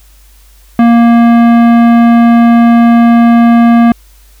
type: tone with tanh clipping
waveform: sine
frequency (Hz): 234.1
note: A#3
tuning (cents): +8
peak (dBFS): -4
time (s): 0.79-3.92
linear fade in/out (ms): 2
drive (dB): 16
effects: added 50 Hz sine -38 dBFS peak until 4.4 s + white hiss -46 dBFS RMS until 4.4 s